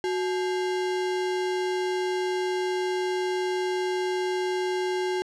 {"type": "tone with sample-and-hold", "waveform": "sine", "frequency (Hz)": 367.7, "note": "F#4", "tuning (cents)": -11, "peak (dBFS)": -24, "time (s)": [0.04, 5.22], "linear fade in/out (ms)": 0, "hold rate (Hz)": 1225, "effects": ["low-pass 6000 Hz 12 dB/octave"]}